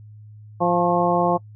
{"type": "harmonic tone with a mistuned harmonic", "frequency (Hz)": 174.61, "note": "F3", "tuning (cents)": 0, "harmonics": [1, 2, 3, 4, 5, 6], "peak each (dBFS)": [-24, -24, -23, -22, -24, -25], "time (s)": [0.6, 1.38], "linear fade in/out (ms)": 20, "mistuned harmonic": 6, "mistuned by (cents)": 50, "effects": ["noise-tail reverb RT60 0.1 s tail -24 dB re dry", "added 106 Hz sine -40 dBFS peak until 1.55 s"]}